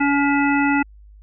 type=harmonic tone with a mistuned harmonic; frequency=283.1 Hz; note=C#4; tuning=37 cents sharp; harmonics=1 / 3 / 5 / 7 / 9; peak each=-17 / -22 / -24 / -25 / -27 dBFS; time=0-0.83 s; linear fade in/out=10 ms; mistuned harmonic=9; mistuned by=+27 cents; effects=added 51 Hz sine -42 dBFS peak until 1.22 s